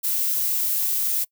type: noise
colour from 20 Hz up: violet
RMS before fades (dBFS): -23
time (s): 0.03-1.25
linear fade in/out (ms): 20
effects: noise-tail reverb RT60 0.1 s tail -25 dB re dry